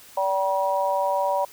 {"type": "harmonic tone", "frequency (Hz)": 192.5, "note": "G3", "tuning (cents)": -31, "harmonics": [3, 4, 5], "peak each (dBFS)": [-24, -27, -24], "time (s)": [0.17, 1.45], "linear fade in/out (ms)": 5, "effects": ["white hiss -48 dBFS RMS until 1.52 s"]}